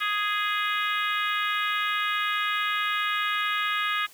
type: harmonic tone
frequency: 415.3 Hz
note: G#4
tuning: in tune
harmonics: 3 / 4 / 5 / 6 / 7 / 8 / 9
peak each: -28 / -30 / -32 / -34 / -35 / -36 / -37 dBFS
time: 0-4.07 s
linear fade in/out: 20 ms
effects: white hiss -52 dBFS RMS until 4.13 s + high-pass 80 Hz 12 dB/octave